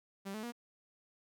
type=tone with pitch steps; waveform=sawtooth; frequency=196 / 216.2 / 238.5 Hz; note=G3 / A3 / A#3; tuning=0 / -30 / +40 cents; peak=-36 dBFS; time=0.25-0.523 s; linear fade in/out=20 ms; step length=91 ms; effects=none